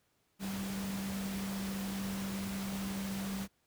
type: tone in noise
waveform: sine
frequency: 195.2 Hz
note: G3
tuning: 7 cents flat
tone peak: -36 dBFS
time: 0.39-3.48 s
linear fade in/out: 50 ms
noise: pink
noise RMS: -43 dBFS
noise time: 0.39-3.48 s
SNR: +4 dB
effects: pink hiss -75 dBFS RMS until 3.66 s + high-pass 60 Hz 12 dB/octave